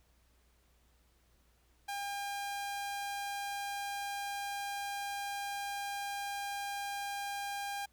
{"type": "tone", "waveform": "sawtooth", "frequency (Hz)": 804, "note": "G5", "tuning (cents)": 44, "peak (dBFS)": -33, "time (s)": [1.88, 7.86], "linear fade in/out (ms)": 10, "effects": ["added 60 Hz sine -68 dBFS peak until 7.92 s", "pink hiss -72 dBFS RMS until 7.92 s"]}